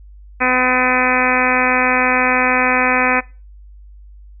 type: harmonic tone with a mistuned harmonic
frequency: 253.4 Hz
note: B3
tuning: 45 cents sharp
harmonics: 1 / 2 / 3 / 4 / 5 / 6 / 7 / 8 / 9 / 10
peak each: -22 / -22 / -22 / -22 / -22 / -22 / -22 / -22 / -22 / -22 dBFS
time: 0.4-3.21 s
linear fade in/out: 20 ms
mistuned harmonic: 10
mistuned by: -22 cents
effects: noise-tail reverb RT60 0.3 s tail -20 dB re dry + added 50 Hz sine -37 dBFS peak until 4.4 s